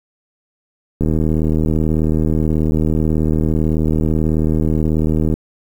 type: click train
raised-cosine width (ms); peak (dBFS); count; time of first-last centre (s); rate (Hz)
3; -5; 340; 1.01-5.34; 78.3
effects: 7-bit